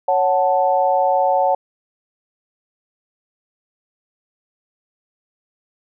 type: chord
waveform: sine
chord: F# minor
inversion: second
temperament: equal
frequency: 554.4 / 740 / 880 Hz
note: C#5 / F#5 / A5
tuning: 0 / 0 / 0 cents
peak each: -18 / -17 / -19 dBFS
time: 0.08-1.55 s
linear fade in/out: 5 ms
effects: none